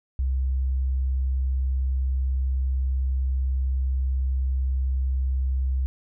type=tone; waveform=sine; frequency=65.41 Hz; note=C2; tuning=in tune; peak=-21 dBFS; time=0.19-5.86 s; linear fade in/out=0 ms; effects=none